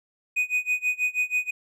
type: tone with tremolo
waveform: triangle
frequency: 2489 Hz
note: D#7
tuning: in tune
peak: -18 dBFS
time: 0.36-1.51 s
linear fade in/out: 10 ms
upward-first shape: sine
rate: 6.2 Hz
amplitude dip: 95%
effects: none